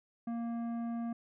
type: tone with tanh clipping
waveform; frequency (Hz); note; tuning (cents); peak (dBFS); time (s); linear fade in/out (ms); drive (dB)
triangle; 233.1; A#3; 0; -36; 0.27-1.13; 5; 15
effects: none